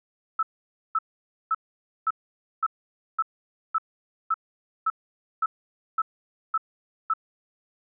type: tone bursts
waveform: sine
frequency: 1310 Hz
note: E6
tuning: 11 cents flat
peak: -20 dBFS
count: 13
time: 0.39-7.137 s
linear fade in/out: 5 ms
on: 39 ms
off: 520 ms
effects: none